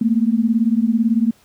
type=beating tone pair; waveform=sine; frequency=219.8 / 237.8 Hz; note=A3 / A#3; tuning=-2 / +35 cents; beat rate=18 Hz; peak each=-16 / -17 dBFS; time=0.01-1.31 s; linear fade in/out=5 ms; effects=pink hiss -54 dBFS RMS until 1.44 s + high-pass 60 Hz 12 dB/octave